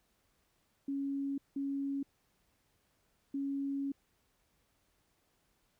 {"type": "tone bursts at uneven times", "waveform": "sine", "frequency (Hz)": 277.2, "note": "C#4", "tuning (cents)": 0, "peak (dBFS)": -33, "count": 3, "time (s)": [[0.88, 1.38], [1.56, 2.03], [3.34, 3.92]], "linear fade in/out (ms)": 5, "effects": ["pink hiss -75 dBFS RMS until 5.79 s"]}